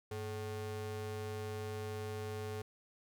square ring-modulated tone, 164.81 Hz, E3, in tune, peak -37 dBFS, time 0.11-2.62 s, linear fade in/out 5 ms, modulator 264 Hz, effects none

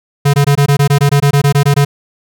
square tone bursts, 142.2 Hz, C#3, 45 cents sharp, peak -7 dBFS, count 15, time 0.25-1.85 s, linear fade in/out 10 ms, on 88 ms, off 20 ms, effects none

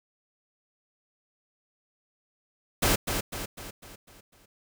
pink noise with echo, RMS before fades -23 dBFS, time 2.82-2.96 s, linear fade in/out 10 ms, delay 250 ms, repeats 6, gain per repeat -6 dB, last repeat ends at 4.46 s, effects none

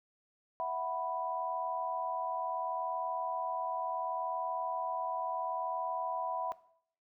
sine chord, E suspended second, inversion none, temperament equal, 659.3 / 740 / 987.8 Hz, E5 / F#5 / B5, 0 / 0 / 0 cents, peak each -37 / -38 / -36 dBFS, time 0.6-6.52 s, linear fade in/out 0 ms, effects noise-tail reverb RT60 0.6 s tail -17 dB re dry

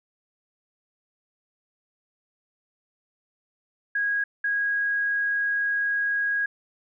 sine tone bursts at uneven times, 1646 Hz, G#6, 16 cents flat, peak -22 dBFS, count 2, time 3.95-4.24 / 4.44-6.46 s, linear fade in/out 5 ms, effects none

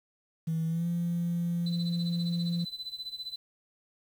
sine tone with pitch glide, 162.2 to 171.75 Hz, E3 to F3, -28 to -29 cents, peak -26 dBFS, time 0.47-2.65 s, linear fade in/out 10 ms, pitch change +99 cents, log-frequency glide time 0.67-0.87 s
sine tone with tremolo, 4014 Hz, B7, 27 cents sharp, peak -33 dBFS, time 1.66-3.36 s, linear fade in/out 5 ms, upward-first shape sine, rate 15 Hz, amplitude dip 85%
effects tanh soft clip ceiling -24 dBFS + 9-bit

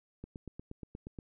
click train, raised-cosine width 3 ms, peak -30 dBFS, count 9, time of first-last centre 0.24-1.188 s, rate 8.44 Hz, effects none

